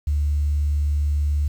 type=tone; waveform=sine; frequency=73.42 Hz; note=D2; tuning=in tune; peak=-17 dBFS; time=0.07-1.48 s; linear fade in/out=5 ms; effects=tanh soft clip ceiling -13 dBFS + 8-bit